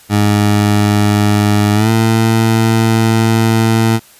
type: tone with pitch glide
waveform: 20% pulse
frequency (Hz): 103.83 to 112.58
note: G#2 to A2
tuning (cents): 0 to +40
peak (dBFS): -4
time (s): 0.09-4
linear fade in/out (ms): 50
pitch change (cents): +140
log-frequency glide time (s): 1.74-1.9
effects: white hiss -43 dBFS RMS until 4.19 s + resampled to 32000 Hz